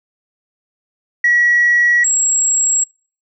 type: tone pair in turn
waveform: sine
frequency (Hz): 1924 / 7634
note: B6 / A#8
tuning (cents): -46 / +40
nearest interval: 2 octaves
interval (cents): 2386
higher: second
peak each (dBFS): -8 / -11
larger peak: first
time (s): 1.24-2.04 / 2.04-2.84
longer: neither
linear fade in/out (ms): 5
effects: noise-tail reverb RT60 0.4 s tail -26 dB re dry + tanh soft clip ceiling -5 dBFS